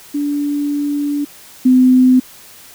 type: tone pair in turn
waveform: sine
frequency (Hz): 289.5 / 255.1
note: D4 / C4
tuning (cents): -25 / -44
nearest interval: major second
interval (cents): 219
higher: first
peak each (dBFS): -15 / -6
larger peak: second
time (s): 0.14-1.25 / 1.65-2.2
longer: first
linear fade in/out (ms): 10
effects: white hiss -40 dBFS RMS until 2.74 s